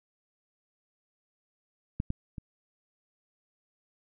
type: clicks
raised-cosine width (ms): 5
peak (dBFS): -17 / -18 / -26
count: 3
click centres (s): 2.001 / 2.104 / 2.382
effects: none